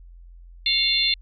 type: tone cluster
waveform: sine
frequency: 2177 / 2772 / 3540 / 4160 Hz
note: C#7 / F7 / A7 / C8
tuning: -32 / -14 / +10 / -11 cents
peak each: -27 / -27 / -22 / -22 dBFS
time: 0.66-1.14 s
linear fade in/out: 2 ms
effects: added 43 Hz sine -42 dBFS peak until 1.21 s